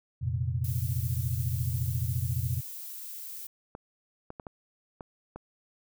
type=chord; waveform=sine; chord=F suspended fourth; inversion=none; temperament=equal; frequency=87.31 / 116.54 / 130.81 Hz; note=F2 / Bb2 / C3; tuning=0 / 0 / 0 cents; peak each=-32 / -31 / -32 dBFS; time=0.21-2.61 s; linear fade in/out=20 ms
type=noise; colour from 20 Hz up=violet; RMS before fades=-41 dBFS; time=0.64-3.47 s; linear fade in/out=5 ms
type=clicks; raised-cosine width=1 ms; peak=-26 dBFS; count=6; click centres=3.751 / 4.304 / 4.398 / 4.468 / 5.008 / 5.36 s
effects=none